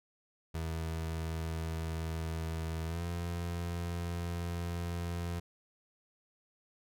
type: tone with pitch glide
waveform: 30% pulse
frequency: 81.3 to 85.99 Hz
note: E2 to F2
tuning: -23 to -26 cents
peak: -32 dBFS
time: 0.54-5.4 s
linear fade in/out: 10 ms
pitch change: +97 cents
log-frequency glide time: 2.86-3.03 s
effects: none